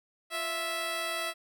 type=tone pair together; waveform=10% pulse; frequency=348.6 / 658 Hz; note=F4 / E5; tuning=-3 / -3 cents; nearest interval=major seventh; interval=1100 cents; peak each=-34 / -23 dBFS; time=0.3-1.34 s; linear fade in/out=50 ms; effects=none